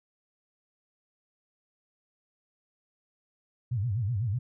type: tone with vibrato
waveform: sine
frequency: 110 Hz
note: A2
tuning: in tune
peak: -26 dBFS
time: 3.71-4.39 s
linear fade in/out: 10 ms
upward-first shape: sine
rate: 8 Hz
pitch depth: 250 cents each way
effects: none